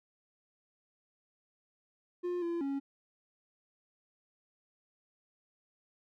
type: tone with pitch steps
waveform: triangle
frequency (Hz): 354.5 / 340.5 / 276.5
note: F4 / F4 / C#4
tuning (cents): +26 / -44 / -4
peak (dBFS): -30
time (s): 2.23-2.8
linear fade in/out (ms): 20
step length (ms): 190
effects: none